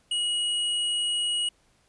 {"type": "tone", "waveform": "square", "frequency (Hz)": 2902, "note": "F#7", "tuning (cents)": -34, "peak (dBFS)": -25, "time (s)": [0.11, 1.49], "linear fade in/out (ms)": 5, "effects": ["pink hiss -65 dBFS RMS until 1.88 s", "resampled to 24000 Hz"]}